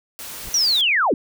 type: noise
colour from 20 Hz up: white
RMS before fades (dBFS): -34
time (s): 0.19-0.81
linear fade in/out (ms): 0
type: noise with exponential growth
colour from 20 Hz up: brown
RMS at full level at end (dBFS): -33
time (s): 0.31-0.49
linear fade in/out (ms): 2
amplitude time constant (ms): 38
type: linear sweep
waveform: sine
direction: down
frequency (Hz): 5920 to 198.7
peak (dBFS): -15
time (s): 0.54-1.14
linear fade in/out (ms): 2
effects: none